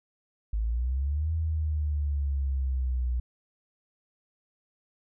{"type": "exponential two-way sweep", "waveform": "sine", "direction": "up then down", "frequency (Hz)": [51.91, 81.4, 60.5], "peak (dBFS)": -25, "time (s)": [0.53, 3.2], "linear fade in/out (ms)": 5, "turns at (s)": 1.33, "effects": []}